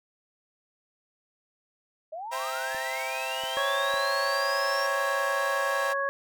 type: linear sweep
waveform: sine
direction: up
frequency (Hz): 602 to 5588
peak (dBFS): -34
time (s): 2.12-4.87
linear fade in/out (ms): 10
type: chord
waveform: sawtooth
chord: C dominant seventh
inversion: none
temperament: equal with one note detuned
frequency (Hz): 523.3 / 659.3 / 791.7 / 932.3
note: C5 / E5 / G5 / Bb5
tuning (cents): 0 / 0 / +17 / 0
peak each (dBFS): -33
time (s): 2.31-5.94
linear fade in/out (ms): 20
type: clicks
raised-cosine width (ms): 2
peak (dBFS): -34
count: 3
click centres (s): 2.747 / 3.437 / 3.94
type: harmonic tone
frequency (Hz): 554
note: C#5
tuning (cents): -1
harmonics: 1 / 2 / 3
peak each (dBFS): -30 / -30 / -30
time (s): 3.57-6.09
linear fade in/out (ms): 0
effects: none